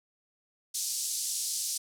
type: band-pass noise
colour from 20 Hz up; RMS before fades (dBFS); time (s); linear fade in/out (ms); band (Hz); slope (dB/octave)
pink; -33; 0.74-1.78; 10; 5000 to 11000; 24
effects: none